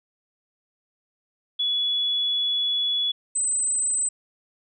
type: tone pair in turn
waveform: sine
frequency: 3400 / 8087 Hz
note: G#7 / B8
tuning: +40 / +40 cents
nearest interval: octave + minor third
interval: 1500 cents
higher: second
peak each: -21 dBFS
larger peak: neither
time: 1.59-3.12 / 3.35-4.09 s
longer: first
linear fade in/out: 10 ms
effects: none